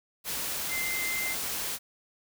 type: tone in noise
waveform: sine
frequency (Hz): 2082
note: C7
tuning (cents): -9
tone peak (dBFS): -31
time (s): 0.68-1.36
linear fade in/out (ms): 50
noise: white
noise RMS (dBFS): -33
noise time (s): 0.24-1.79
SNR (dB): -1
effects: none